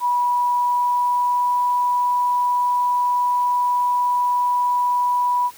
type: tone with pitch glide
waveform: sine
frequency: 976 to 981.7 Hz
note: B5 to B5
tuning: -21 to -11 cents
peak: -16 dBFS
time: 0-5.51 s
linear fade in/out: 50 ms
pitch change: +10 cents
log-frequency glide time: 0.53-1.6 s
effects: white hiss -45 dBFS RMS until 5.57 s